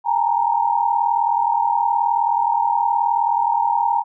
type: tone cluster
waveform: sine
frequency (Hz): 813 / 904 / 943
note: G#5 / A5 / A#5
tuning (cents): -37 / +47 / +20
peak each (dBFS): -20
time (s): 0.04-4.04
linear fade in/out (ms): 50
effects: none